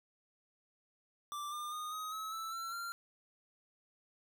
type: tone with pitch steps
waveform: square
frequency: 1174.7 / 1202.2 / 1230.3 / 1259 / 1288.4 / 1318.6 / 1349.4 / 1380.9 Hz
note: D6 / D6 / D#6 / D#6 / E6 / E6 / E6 / F6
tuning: 0 / +40 / -20 / +20 / -40 / 0 / +40 / -20 cents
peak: -40 dBFS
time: 1.32-2.92 s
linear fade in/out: 0 ms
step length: 200 ms
effects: none